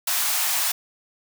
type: high-pass noise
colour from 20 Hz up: white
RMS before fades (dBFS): -23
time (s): 0.07-0.72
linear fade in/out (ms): 5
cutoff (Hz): 660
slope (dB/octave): 48
effects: none